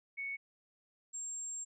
sine tone pair in turn, 2218 / 7460 Hz, C#7 / A#8, 0 / 0 cents, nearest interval octave + major sixth, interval 2100 cents, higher second, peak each -37 / -39 dBFS, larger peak first, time 0.17-0.37 / 1.13-1.65 s, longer second, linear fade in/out 20 ms, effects none

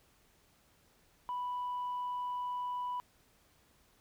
sine tone, 987.8 Hz, B5, in tune, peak -33 dBFS, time 1.29-3 s, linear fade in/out 0 ms, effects tanh soft clip ceiling -32 dBFS + pink hiss -68 dBFS RMS until 4 s

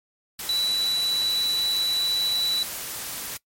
sine tone in noise, 3951 Hz, B7, in tune, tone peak -21 dBFS, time 0.49-2.63 s, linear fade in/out 2 ms, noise white, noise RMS -33 dBFS, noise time 0.39-3.37 s, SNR +9 dB, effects noise-tail reverb RT60 0.1 s tail -22 dB re dry + MP3 64 kbps

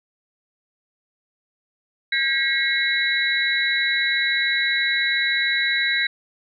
sine tone cluster, 1612 / 1922 / 2161 / 3922 Hz, G6 / B6 / C#7 / B7, +48 / -48 / -45 / -13 cents, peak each -24 dBFS, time 2.12-6.07 s, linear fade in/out 5 ms, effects none

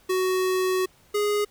square tone pair in turn, 372 / 414.7 Hz, F#4 / G#4, +9 / -3 cents, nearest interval major second, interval 188 cents, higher second, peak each -22 dBFS, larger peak neither, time 0.09-0.86 / 1.14-1.45 s, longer first, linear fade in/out 10 ms, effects pink hiss -58 dBFS RMS until 1.5 s

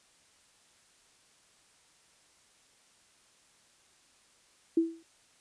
sine tone with exponential decay, 329.6 Hz, E4, in tune, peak -19 dBFS, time 4.77-5.03 s, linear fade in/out 5 ms, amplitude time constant 56 ms, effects white hiss -64 dBFS RMS until 5.4 s + resampled to 22050 Hz

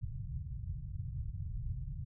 white low-pass noise, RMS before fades -40 dBFS, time 0.01-2.05 s, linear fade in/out 20 ms, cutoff 140 Hz, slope 48 dB/octave, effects none

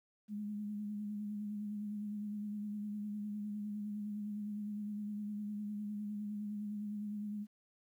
sine tone with vibrato, 208.1 Hz, G#3, 4 cents sharp, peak -38 dBFS, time 0.28-7.47 s, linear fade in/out 50 ms, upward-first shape sine, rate 9.8 Hz, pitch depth 29 cents each way, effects 12-bit

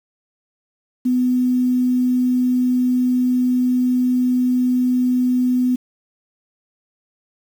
sine tone, 250.6 Hz, B3, 25 cents sharp, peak -14 dBFS, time 1.05-5.76 s, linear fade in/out 10 ms, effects 7-bit

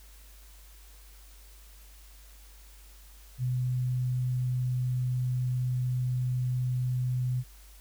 sine tone, 125.9 Hz, B2, 34 cents sharp, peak -26 dBFS, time 3.38-7.44 s, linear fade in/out 50 ms, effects added 50 Hz sine -50 dBFS peak until 7.8 s + white hiss -57 dBFS RMS until 7.8 s

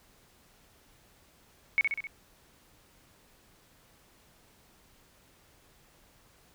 sine tone with echo, 2217 Hz, C#7, in tune, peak -20 dBFS, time 1.78-1.81 s, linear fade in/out 0 ms, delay 65 ms, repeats 4, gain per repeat -4 dB, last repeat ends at 2.07 s, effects pink hiss -62 dBFS RMS until 6.54 s

